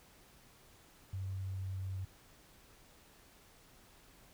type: tone with pitch glide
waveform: sine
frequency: 95.6 to 94.78 Hz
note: G2 to F#2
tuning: -43 to +42 cents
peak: -37 dBFS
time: 1.13-2.05 s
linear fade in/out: 5 ms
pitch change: -15 cents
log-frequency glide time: 1.26-1.9 s
effects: pink hiss -62 dBFS RMS until 4.33 s